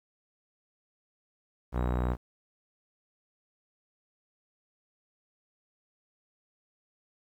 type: tone with low-pass filter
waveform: sawtooth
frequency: 61.5 Hz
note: B1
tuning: 7 cents flat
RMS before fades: -29 dBFS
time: 1.72-2.17 s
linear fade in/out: 50 ms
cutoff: 1200 Hz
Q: 1.2
effects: 10-bit